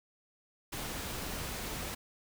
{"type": "noise", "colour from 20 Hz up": "pink", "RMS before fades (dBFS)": -39, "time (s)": [0.72, 1.95], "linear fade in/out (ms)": 10, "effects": []}